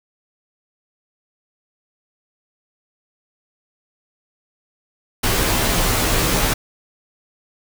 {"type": "noise with comb filter", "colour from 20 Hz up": "pink", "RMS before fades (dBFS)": -18, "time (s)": [5.23, 6.54], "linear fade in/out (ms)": 10, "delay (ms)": 14, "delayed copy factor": -0.8, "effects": []}